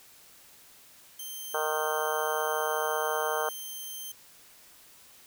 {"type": "tone", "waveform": "5% pulse", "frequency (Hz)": 3136, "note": "G7", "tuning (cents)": 0, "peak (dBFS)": -29, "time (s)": [1.19, 4.12], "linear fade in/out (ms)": 5}
{"type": "harmonic tone", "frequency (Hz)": 154.6, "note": "D#3", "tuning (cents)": -11, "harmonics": [3, 4, 5, 6, 7, 8, 9, 10], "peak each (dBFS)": [-33, -34, -35, -36, -36, -37, -38, -38], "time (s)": [1.54, 3.49], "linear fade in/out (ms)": 2}
{"effects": ["white hiss -55 dBFS RMS until 5.26 s"]}